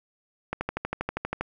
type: click train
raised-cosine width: 0.5 ms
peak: -13 dBFS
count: 12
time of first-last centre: 0.53-1.41 s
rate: 12.5 Hz
effects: none